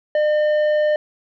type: tone with tanh clipping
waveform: sine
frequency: 604 Hz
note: D5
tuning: 48 cents sharp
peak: -16 dBFS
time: 0.15-0.96 s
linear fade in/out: 2 ms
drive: 8 dB
effects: none